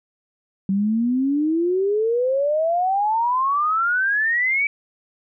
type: exponential sweep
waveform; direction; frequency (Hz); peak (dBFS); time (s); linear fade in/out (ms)
sine; up; 190.2 to 2316; -17; 0.69-4.67; 2
effects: none